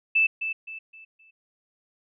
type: tone with echo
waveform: sine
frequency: 2637 Hz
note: E7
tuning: in tune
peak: -17 dBFS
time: 0.15-0.27 s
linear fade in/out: 10 ms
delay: 260 ms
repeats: 4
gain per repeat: -9 dB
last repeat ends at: 1.31 s
effects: none